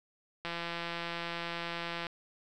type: click train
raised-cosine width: 0.3 ms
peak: -21 dBFS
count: 276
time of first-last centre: 0.45-2.068 s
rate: 170 Hz
effects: none